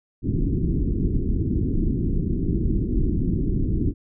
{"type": "low-pass noise", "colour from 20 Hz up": "pink", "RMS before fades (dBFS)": -22, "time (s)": [0.22, 3.94], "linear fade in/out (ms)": 50, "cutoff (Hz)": 360, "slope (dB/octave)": 48, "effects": []}